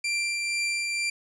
sawtooth tone with tremolo, 2363 Hz, D7, 10 cents sharp, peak -21 dBFS, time 0.04-1.1 s, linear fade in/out 5 ms, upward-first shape triangle, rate 2.1 Hz, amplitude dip 30%, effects resampled to 22050 Hz

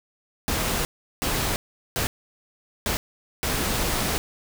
pink noise bursts at uneven times, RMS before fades -25 dBFS, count 5, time 0.48-0.85 / 1.22-1.56 / 1.96-2.07 / 2.86-2.97 / 3.43-4.18 s, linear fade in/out 0 ms, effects none

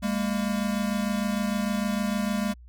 square tone pair together, 202.1 / 228.7 Hz, G#3 / A#3, -47 / -33 cents, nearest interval major second, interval 214 cents, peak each -27 / -30 dBFS, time 0.02-2.54 s, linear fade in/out 20 ms, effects added 60 Hz sine -45 dBFS peak until 2.68 s

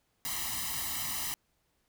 white noise with comb filter, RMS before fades -35 dBFS, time 0.25-1.34 s, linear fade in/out 0 ms, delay 1 ms, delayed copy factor +0.85, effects pink hiss -75 dBFS RMS until 1.88 s

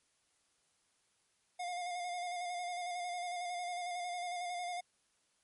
square tone with vibrato, 710 Hz, F5, 28 cents sharp, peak -38 dBFS, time 1.59-4.81 s, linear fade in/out 10 ms, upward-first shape square, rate 11 Hz, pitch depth 26 cents each way, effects white hiss -75 dBFS RMS until 5.43 s + MP3 48 kbps

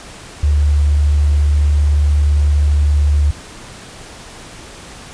triangle tone with tanh clipping, 73.3 Hz, D2, 3 cents flat, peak -9 dBFS, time 0.43-3.31 s, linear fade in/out 5 ms, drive 3 dB, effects pink hiss -35 dBFS RMS until 5.13 s + resampled to 22050 Hz

